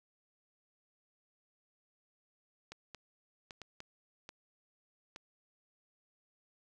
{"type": "clicks", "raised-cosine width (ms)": 0.2, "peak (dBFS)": -29, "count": 7, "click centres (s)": [2.72, 2.947, 3.508, 3.617, 3.804, 4.291, 5.161], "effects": []}